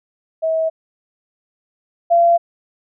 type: tone pair in turn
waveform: sine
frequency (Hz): 644 / 684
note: E5 / F5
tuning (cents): -41 / -36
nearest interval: minor second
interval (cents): 105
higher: second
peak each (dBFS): -15 / -9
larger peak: second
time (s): 0.42-0.7 / 2.1-2.38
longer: neither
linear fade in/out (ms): 20
effects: none